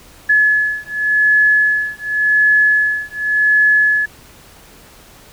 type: beating tone pair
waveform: sine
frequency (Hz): 1707 / 1707.89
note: G#6 / G#6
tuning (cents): +47 / +48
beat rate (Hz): 0.89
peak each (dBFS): -14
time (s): 0.29-4.06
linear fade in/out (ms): 10
effects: pink hiss -43 dBFS RMS until 5.32 s